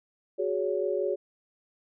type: chord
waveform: sine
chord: F# suspended second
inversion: none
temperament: equal with one note detuned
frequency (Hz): 370 / 415.3 / 562.8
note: F#4 / G#4 / C#5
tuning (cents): 0 / 0 / +26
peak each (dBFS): -30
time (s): 0.38-1.16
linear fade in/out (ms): 20
effects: none